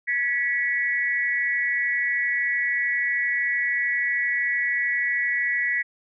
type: tone with amplitude modulation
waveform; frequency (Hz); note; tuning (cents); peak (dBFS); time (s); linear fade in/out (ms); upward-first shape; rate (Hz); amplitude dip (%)
sine; 1945; B6; -27; -17; 0.07-5.83; 20; sine; 267; 90
effects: none